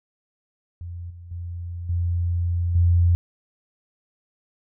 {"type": "tone with level steps", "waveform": "sine", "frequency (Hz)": 86.7, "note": "F2", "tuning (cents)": -12, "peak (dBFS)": [-31, -38, -29, -20, -14], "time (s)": [0.81, 3.15], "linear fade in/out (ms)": 0, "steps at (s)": [1.1, 1.31, 1.89, 2.75], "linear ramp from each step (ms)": 5, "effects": []}